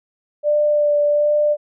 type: tone with vibrato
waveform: sine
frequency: 591 Hz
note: D5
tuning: 11 cents sharp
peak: -13 dBFS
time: 0.43-1.57 s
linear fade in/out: 50 ms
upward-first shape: sine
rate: 1.3 Hz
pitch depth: 14 cents each way
effects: none